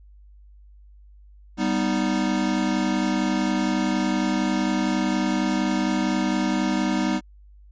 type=chord; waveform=square; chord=G augmented; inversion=none; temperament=equal; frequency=196 / 246.9 / 311.1 Hz; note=G3 / B3 / D#4; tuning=0 / 0 / 0 cents; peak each=-26 dBFS; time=1.57-7.21 s; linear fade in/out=50 ms; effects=added 50 Hz sine -46 dBFS peak until 7.71 s + resampled to 16000 Hz